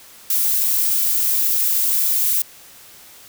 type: noise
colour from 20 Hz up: violet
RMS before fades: -18 dBFS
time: 0.3-2.42 s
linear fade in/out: 2 ms
effects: white hiss -44 dBFS RMS until 3.28 s